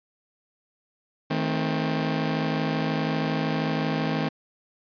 sawtooth chord, A diminished, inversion second, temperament just, 158.4 / 220 / 264 Hz, Eb3 / A3 / C4, +31 / 0 / +16 cents, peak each -23 / -26 / -25 dBFS, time 1.3-4.29 s, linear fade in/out 10 ms, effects resampled to 11025 Hz

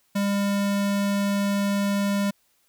square tone, 200.7 Hz, G3, 41 cents sharp, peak -22 dBFS, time 0.15-2.31 s, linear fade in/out 10 ms, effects white hiss -66 dBFS RMS until 2.68 s

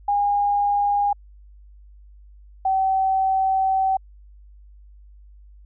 sine tone pair in turn, 814 / 766.1 Hz, G#5 / G5, -35 / -40 cents, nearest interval minor second, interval 105 cents, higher first, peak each -17 dBFS, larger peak neither, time 0.08-1.13 / 2.65-3.97 s, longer second, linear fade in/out 5 ms, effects added 50 Hz sine -44 dBFS peak until 5.65 s

